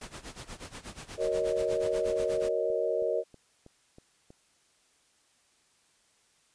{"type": "noise with tremolo", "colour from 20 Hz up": "pink", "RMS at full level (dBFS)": -41, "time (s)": [0.01, 2.49], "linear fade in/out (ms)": 5, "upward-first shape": "sine", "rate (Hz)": 8.3, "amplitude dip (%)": 85}
{"type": "chord", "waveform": "sine", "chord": "D# minor seventh", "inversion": "first", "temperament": "equal with one note detuned", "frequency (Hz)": [372.4, 466.2, 554.4, 622.3], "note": ["F#4", "A#4", "C#5", "D#5"], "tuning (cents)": [11, 0, 0, 0], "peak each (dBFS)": [-35, -30, -33, -31], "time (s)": [1.17, 3.24], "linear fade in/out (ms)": 50}
{"type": "click train", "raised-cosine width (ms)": 2, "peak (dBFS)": -37, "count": 10, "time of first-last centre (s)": [1.42, 4.305], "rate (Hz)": 3.12}
{"effects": ["white hiss -67 dBFS RMS until 6.54 s", "resampled to 22050 Hz"]}